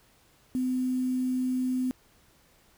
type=tone with quantisation; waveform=sine; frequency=254.9 Hz; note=C4; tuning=45 cents flat; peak=-25 dBFS; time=0.55-1.91 s; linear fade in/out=0 ms; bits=8; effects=pink hiss -62 dBFS RMS until 2.77 s